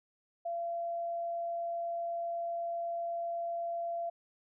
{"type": "tone", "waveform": "sine", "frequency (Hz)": 682, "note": "F5", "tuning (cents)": -41, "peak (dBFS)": -33, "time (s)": [0.45, 4.1], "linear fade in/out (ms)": 10, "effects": []}